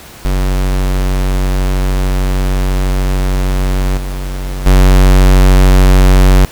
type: tone with level steps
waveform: square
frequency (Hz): 46.8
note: F#1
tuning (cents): +20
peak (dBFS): -11 / -18 / -4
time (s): 0.25-6.45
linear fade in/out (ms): 0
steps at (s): 3.97 / 4.66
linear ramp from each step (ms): 5
effects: pink hiss -34 dBFS RMS until 6.51 s